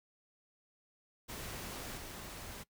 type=noise with level steps; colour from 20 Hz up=pink; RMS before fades=-44 / -47 dBFS; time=1.28-2.64 s; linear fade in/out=20 ms; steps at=1.97 s; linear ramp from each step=5 ms; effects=noise-tail reverb RT60 0.1 s tail -20 dB re dry